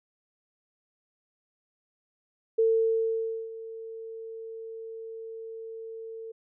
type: tone with ADSR envelope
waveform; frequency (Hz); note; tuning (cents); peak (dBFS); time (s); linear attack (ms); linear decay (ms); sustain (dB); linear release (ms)
sine; 450; A4; +39; -19; 2.58-6.32; 11; 900; -18; 9
effects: none